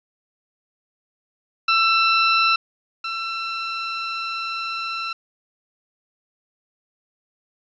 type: tone pair in turn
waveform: 20% pulse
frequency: 1336 / 1342.7 Hz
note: E6 / E6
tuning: +23 / +31 cents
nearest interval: unison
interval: 8 cents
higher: second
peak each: -10 / -20 dBFS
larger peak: first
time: 1.68-2.56 / 3.04-5.13 s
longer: second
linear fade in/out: 5 ms
effects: resampled to 16000 Hz + 8-bit